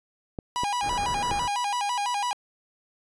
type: clicks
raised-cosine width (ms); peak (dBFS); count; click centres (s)
2; -19; 3; 0.388 / 0.635 / 1.316
type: tone with vibrato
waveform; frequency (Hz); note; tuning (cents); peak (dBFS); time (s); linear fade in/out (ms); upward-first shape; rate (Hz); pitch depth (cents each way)
45% pulse; 893; A5; +25; -25; 0.56-2.33; 0; square; 6; 160
type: low-pass noise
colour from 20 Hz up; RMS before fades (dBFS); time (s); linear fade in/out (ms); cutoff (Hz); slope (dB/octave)
pink; -36; 0.81-1.49; 50; 1900; 96
effects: resampled to 22050 Hz